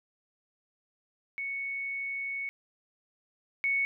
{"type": "tone pair in turn", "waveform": "sine", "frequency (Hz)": [2217, 2217], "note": ["C#7", "C#7"], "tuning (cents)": [0, 0], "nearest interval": "unison", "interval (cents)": 0, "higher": "neither", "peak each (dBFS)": [-32, -25], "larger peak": "second", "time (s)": [[1.38, 2.49], [3.64, 3.85]], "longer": "first", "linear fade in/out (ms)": 0, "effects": []}